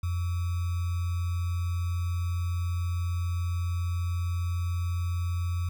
sine tone with sample-and-hold, 87.31 Hz, F2, in tune, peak -26 dBFS, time 0.03-5.69 s, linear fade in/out 5 ms, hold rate 1225 Hz, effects none

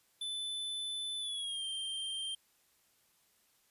square tone with pitch glide, 3509 to 3162 Hz, A7 to G7, -5 to +14 cents, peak -37 dBFS, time 0.21-2.35 s, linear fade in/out 5 ms, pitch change -181 cents, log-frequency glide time 1.19-1.64 s, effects white hiss -71 dBFS RMS until 3.7 s + resampled to 32000 Hz

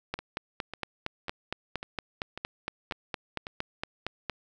two click trains, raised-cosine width 0.3 ms, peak -21 / -15 dBFS, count 7 / 19, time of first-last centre 0.19-3.469 / 0.14-4.297 s, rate 1.83 / 4.33 Hz, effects none

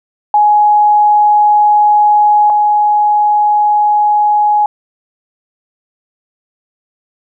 sine tone pair in turn, 837 / 837 Hz, G#5 / G#5, +13 / +13 cents, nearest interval unison, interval 0 cents, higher neither, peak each -5 / -7 dBFS, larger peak first, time 0.34-2.5 / 2.5-4.66 s, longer neither, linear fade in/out 2 ms, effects none

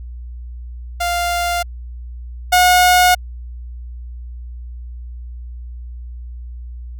sawtooth tone pair in turn, 698 / 723.5 Hz, F5 / F#5, -1 / -39 cents, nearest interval minor second, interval 62 cents, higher second, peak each -13 / -5 dBFS, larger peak second, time 1-1.63 / 2.52-3.15 s, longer neither, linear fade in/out 10 ms, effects added 60 Hz sine -28 dBFS peak until 6.99 s

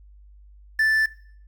triangle tone with quantisation, 1759 Hz, A6, 1 cent flat, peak -15 dBFS, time 0.79-1.06 s, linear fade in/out 5 ms, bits 7, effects noise-tail reverb RT60 0.6 s tail -20 dB re dry + added 50 Hz sine -46 dBFS peak until 1.47 s

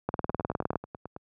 two click trains, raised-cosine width 1 ms, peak -13 / -24 dBFS, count 14 / 9, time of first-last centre 0.09-0.757 / 0.3-1.164 s, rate 19.5 / 9.26 Hz, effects high-pass 80 Hz 12 dB/octave

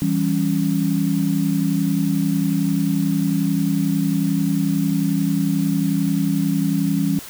sine chord, C# diminished, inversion first, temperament equal, 164.81 / 196 / 277.2 Hz, E3 / G3 / C#4, 0 / 0 / 0 cents, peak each -21 dBFS, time 0.02-7.19 s, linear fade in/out 0 ms, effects white hiss -37 dBFS RMS until 7.29 s

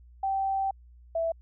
sine tone pair in turn, 777 / 660.2 Hz, G5 / E5, -16 / +2 cents, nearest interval minor third, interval 282 cents, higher first, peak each -25 / -25 dBFS, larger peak neither, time 0.23-0.71 / 1.15-1.32 s, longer first, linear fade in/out 5 ms, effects added 60 Hz sine -50 dBFS peak until 1.41 s

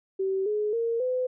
sine tone with pitch steps, 384.1 / 421.3 / 462.1 / 506.8 Hz, G4 / G#4 / A#4 / B4, -35 / +25 / -15 / +45 cents, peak -24 dBFS, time 0.19-1.27 s, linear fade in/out 10 ms, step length 270 ms, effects none

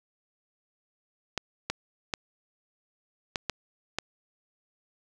clicks, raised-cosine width 0.2 ms, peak -11 dBFS, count 6, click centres 1.377 / 1.7 / 2.138 / 3.358 / 3.497 / 3.986 s, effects none

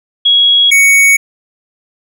sine / square tone pair in turn, 3322 / 2230 Hz, G#7 / C#7, 0 / +10 cents, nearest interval perfect fifth, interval 690 cents, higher first, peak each -5 dBFS, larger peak neither, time 0.25-0.71 / 0.71-1.17 s, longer neither, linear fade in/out 10 ms, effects none

